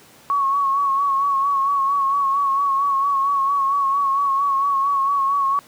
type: tone with vibrato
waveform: sine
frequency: 1108.7 Hz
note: C#6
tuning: in tune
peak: -16 dBFS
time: 0.3-5.59 s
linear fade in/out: 0 ms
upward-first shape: sine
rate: 4.4 Hz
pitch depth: 42 cents each way
effects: pink hiss -48 dBFS RMS until 5.67 s + high-pass 150 Hz 12 dB/octave